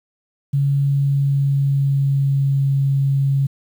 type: tone with pitch glide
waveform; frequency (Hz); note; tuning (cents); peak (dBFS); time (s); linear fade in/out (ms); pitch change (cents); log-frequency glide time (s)
sine; 140 to 137.67; C#3 to C#3; +18 to -12; -14; 0.53-3.47; 10; -30; 0.85-2.67
effects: 8-bit